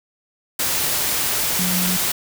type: tone in noise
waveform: sine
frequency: 181.2 Hz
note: F#3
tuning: 36 cents flat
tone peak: -22 dBFS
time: 1.59-1.97 s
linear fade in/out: 5 ms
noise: white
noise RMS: -21 dBFS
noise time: 0.59-2.12 s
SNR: -4 dB
effects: none